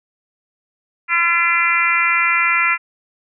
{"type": "harmonic tone with a mistuned harmonic", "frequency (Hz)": 340, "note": "F4", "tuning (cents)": -46, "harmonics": [3, 4, 5, 6, 7, 8], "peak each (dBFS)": [-25, -19, -24, -18, -18, -26], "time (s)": [1.08, 2.78], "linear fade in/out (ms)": 50, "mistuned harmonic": 5, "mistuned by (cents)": 23, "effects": []}